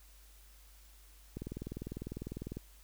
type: click train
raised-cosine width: 3 ms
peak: -27 dBFS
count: 25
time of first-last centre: 1.37-2.57 s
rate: 20 Hz
effects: added 50 Hz sine -57 dBFS peak until 2.83 s + white hiss -63 dBFS RMS until 2.83 s